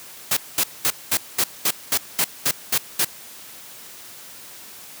white noise bursts, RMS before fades -19 dBFS, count 11, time 0.31-3.048 s, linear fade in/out 5 ms, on 58 ms, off 210 ms, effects white hiss -41 dBFS RMS until 5 s + high-pass 100 Hz 12 dB/octave

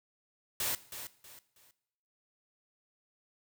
white noise with echo, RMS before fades -33 dBFS, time 0.6-0.75 s, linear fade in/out 2 ms, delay 320 ms, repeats 3, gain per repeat -10 dB, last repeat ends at 1.71 s, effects noise-tail reverb RT60 0.8 s tail -18 dB re dry

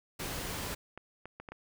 pink noise, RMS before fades -38 dBFS, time 0.19-0.75 s, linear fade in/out 10 ms
clicks, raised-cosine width 0.5 ms, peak -29 dBFS, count 5, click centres 0.976 / 1.256 / 1.4 / 1.488 / 1.52 s
effects none

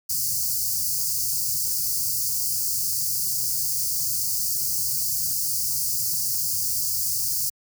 white band-stop noise, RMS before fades -25 dBFS, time 0.09-7.5 s, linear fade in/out 10 ms, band 160 to 4500 Hz, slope 96 dB/octave, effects high-pass 80 Hz 12 dB/octave

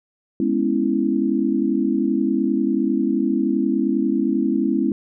sine chord, C# minor seventh, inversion second, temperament equal, 207.7 / 246.9 / 277.2 / 329.6 Hz, G#3 / B3 / C#4 / E4, 0 / 0 / 0 / 0 cents, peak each -23 / -23 / -22 / -22 dBFS, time 0.4-4.92 s, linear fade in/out 2 ms, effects none

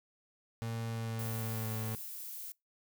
35% pulse tone with pitch glide, 114.5 to 110.22 Hz, A#2 to A2, -31 to +3 cents, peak -34 dBFS, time 0.62-1.95 s, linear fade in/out 0 ms, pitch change -66 cents, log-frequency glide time 0.85-1.77 s
violet noise, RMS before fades -44 dBFS, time 1.19-2.52 s, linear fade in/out 2 ms
effects noise-tail reverb RT60 0.2 s tail -24 dB re dry

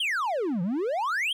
triangle exponential two-way sweep, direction down then up, 3322 to 164.81 to 3322 Hz, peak -23 dBFS, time 0-1.33 s, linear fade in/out 5 ms, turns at 0.62 s, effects none

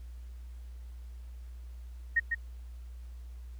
sine tone with echo, 1864.7 Hz, A#6, in tune, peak -22 dBFS, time 2.16-2.2 s, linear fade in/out 10 ms, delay 150 ms, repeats 1, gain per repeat -5 dB, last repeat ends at 2.35 s, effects added 60 Hz sine -42 dBFS peak until 3.59 s + pink hiss -66 dBFS RMS until 3.59 s

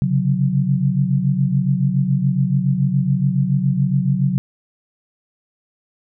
sine tone cluster, 134 / 141.1 / 184.2 Hz, C3 / C#3 / F#3, +42 / +31 / -7 cents, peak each -19 dBFS, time 0.02-4.38 s, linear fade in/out 0 ms, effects none

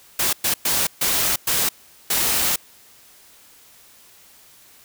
white noise bursts at uneven times, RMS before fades -20 dBFS, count 6, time 0.19-0.33 / 0.44-0.54 / 0.65-0.87 / 1.01-1.36 / 1.47-1.69 / 2.1-2.56 s, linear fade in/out 5 ms, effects white hiss -50 dBFS RMS until 4.84 s

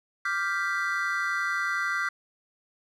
triangle chord, G dominant seventh, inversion second, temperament equal, 1174.7 / 1396.9 / 1568 / 1975.5 Hz, D6 / F6 / G6 / B6, 0 / 0 / 0 / 0 cents, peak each -31 / -29 / -29 / -30 dBFS, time 0.25-2.09 s, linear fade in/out 5 ms, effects none

